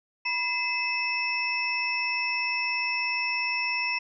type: tone cluster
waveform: sine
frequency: 977 / 2045 / 2603 / 5380 Hz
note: B5 / C7 / E7 / E8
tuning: -19 / -40 / -22 / +34 cents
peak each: -34 / -34 / -27 / -34 dBFS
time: 0.25-3.99 s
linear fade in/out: 10 ms
effects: none